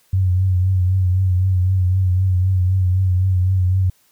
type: tone with vibrato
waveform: sine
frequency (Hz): 92.7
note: F#2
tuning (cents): +4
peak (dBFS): -13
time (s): 0.13-3.9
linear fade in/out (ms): 5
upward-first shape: triangle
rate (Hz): 3.9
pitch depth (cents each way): 56
effects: white hiss -58 dBFS RMS until 4.11 s